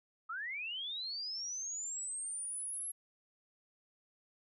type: linear sweep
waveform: sine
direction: up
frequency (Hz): 1244.5 to 11260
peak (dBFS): -38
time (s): 0.29-2.92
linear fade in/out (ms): 10
effects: none